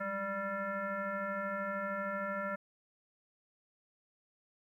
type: tone with frequency modulation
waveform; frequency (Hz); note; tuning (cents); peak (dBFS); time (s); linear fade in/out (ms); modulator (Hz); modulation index
sine; 979; B5; -15; -34; 0-2.56; 10; 389; 2
effects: 12-bit